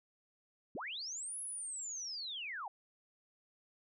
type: linear two-way sweep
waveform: sine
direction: up then down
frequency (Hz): 136.9 to 10770 to 732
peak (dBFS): -40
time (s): 0.75-2.68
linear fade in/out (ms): 2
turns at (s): 1.4
effects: none